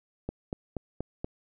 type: click train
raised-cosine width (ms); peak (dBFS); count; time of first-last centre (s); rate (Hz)
2; -19; 5; 0.29-1.245; 4.19
effects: none